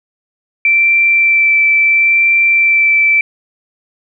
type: tone with vibrato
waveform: sine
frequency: 2338 Hz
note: D7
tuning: 8 cents flat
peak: -7 dBFS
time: 0.65-3.21 s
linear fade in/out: 2 ms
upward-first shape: sine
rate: 0.73 Hz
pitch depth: 10 cents each way
effects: none